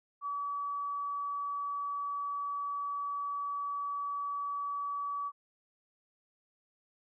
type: tone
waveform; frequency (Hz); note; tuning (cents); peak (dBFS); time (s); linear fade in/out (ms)
sine; 1143; D6; -47; -33; 0.21-5.32; 50
effects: none